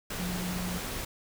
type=tone in noise; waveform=sine; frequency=180 Hz; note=F#3; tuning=47 cents flat; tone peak=-33 dBFS; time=0.19-0.78 s; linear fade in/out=5 ms; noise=pink; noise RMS=-36 dBFS; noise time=0.1-1.05 s; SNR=0 dB; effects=none